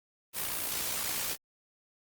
white noise with amplitude modulation, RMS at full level -31 dBFS, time 0.33-1.37 s, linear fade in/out 50 ms, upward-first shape sine, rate 59.2 Hz, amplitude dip 55%, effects Opus 32 kbps

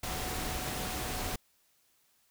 sine tone in noise, 740 Hz, F#5, in tune, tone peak -44 dBFS, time 0.03-1.36 s, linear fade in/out 5 ms, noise pink, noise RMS -36 dBFS, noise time 0.03-1.36 s, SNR -11 dB, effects white hiss -70 dBFS RMS until 2.3 s

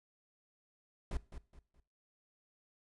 brown noise with echo, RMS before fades -36 dBFS, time 1.11-1.17 s, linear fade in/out 2 ms, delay 210 ms, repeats 3, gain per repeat -10 dB, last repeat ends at 1.8 s, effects noise-tail reverb RT60 0.4 s tail -19 dB re dry + resampled to 24000 Hz

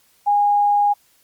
sine tone, 820 Hz, G#5, 22 cents flat, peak -13 dBFS, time 0.26-0.94 s, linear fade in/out 20 ms, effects white hiss -58 dBFS RMS until 1.23 s + Opus 48 kbps

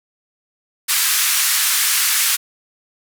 white band-pass noise, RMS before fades -17 dBFS, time 0.88-2.37 s, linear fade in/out 20 ms, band 1200 to 14000 Hz, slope 24 dB/octave, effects none

